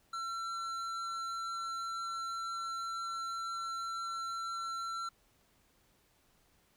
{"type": "tone with hard clipping", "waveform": "sine", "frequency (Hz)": 1351, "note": "E6", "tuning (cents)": 42, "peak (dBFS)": -38, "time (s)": [0.13, 5.09], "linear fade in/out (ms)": 5, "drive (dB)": 10, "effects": ["pink hiss -70 dBFS RMS until 6.76 s"]}